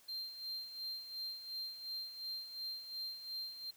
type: tone with tremolo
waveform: triangle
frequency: 4170 Hz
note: C8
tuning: 7 cents flat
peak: -38 dBFS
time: 0.08-3.71 s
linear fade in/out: 10 ms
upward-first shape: sine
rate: 2.8 Hz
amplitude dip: 65%
effects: white hiss -65 dBFS RMS until 3.76 s